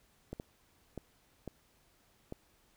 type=clicks; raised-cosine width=2 ms; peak=-27 dBFS; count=5; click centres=0.33 / 0.399 / 0.977 / 1.477 / 2.324 s; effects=pink hiss -69 dBFS RMS until 2.76 s

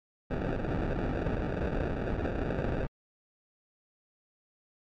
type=noise with sample-and-hold; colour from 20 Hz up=pink; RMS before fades=-31 dBFS; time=0.3-2.87 s; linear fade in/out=10 ms; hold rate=1050 Hz; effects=low-pass 2000 Hz 12 dB/octave + MP3 64 kbps

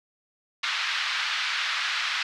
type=band-pass noise; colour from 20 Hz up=pink; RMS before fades=-28 dBFS; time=0.63-2.23 s; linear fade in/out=5 ms; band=1300 to 4500 Hz; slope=24 dB/octave; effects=none

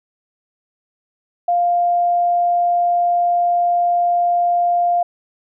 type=tone; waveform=sine; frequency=700 Hz; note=F5; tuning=4 cents sharp; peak=-13 dBFS; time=1.48-5.03 s; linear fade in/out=5 ms; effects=none

